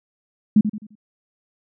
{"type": "tone with echo", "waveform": "sine", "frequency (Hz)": 211.9, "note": "G#3", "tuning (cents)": 35, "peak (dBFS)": -9, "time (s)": [0.56, 0.61], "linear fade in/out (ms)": 5, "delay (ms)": 86, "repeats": 4, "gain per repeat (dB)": -9, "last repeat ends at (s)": 0.954, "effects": []}